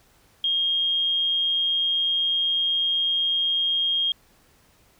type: tone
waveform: sine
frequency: 3236 Hz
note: G#7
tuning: 46 cents flat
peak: -20 dBFS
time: 0.44-4.12 s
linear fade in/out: 2 ms
effects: pink hiss -59 dBFS RMS until 4.99 s